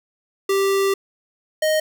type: tone pair in turn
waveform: square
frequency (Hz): 391.8 / 621.9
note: G4 / D#5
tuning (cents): -1 / -1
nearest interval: minor sixth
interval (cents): 800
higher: second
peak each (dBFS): -17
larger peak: neither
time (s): 0.49-0.94 / 1.62-1.8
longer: first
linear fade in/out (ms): 5
effects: none